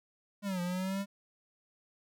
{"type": "linear two-way sweep", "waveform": "square", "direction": "down then up", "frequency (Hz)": [207.6, 174.61, 200.9], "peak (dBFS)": -33, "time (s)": [0.42, 1.06], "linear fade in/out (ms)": 50, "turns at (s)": 0.61, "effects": []}